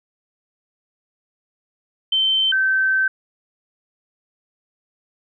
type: tone pair in turn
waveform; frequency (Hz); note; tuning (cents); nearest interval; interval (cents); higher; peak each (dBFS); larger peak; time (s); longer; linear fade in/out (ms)
sine; 3097 / 1545.1; G7 / G6; -22 / -25; octave; 1203; first; -15; neither; 2.12-2.52 / 2.52-3.08; second; 5
effects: none